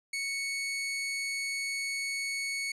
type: tone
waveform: sawtooth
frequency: 2217 Hz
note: C#7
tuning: in tune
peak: -28 dBFS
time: 0.13-2.72 s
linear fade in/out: 5 ms
effects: resampled to 24000 Hz